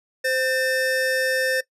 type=tone pair together; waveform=square; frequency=520.2 / 1800 Hz; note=C5 / A6; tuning=-10 / +39 cents; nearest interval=octave + major sixth; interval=2149 cents; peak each=-24 dBFS; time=0.24-1.61 s; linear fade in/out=10 ms; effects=noise-tail reverb RT60 0.1 s tail -19 dB re dry + resampled to 32000 Hz